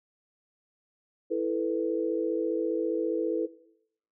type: chord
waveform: sine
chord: E suspended fourth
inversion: none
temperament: just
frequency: 329.6 / 439.5 / 494.4 Hz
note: E4 / A4 / B4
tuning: 0 / -2 / +2 cents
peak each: -30 dBFS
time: 1.3-3.47 s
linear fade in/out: 20 ms
effects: noise-tail reverb RT60 0.7 s tail -17 dB re dry